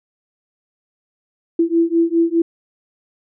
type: beating tone pair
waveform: sine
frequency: 331.6 / 336.5 Hz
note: E4 / E4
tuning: +10 / +36 cents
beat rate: 4.9 Hz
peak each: -16 dBFS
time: 1.59-2.42 s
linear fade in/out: 5 ms
effects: none